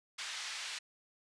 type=band-pass noise; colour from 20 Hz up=white; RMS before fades=-42 dBFS; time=0.18-0.79 s; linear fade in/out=10 ms; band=1400 to 4500 Hz; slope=12 dB/octave; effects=resampled to 22050 Hz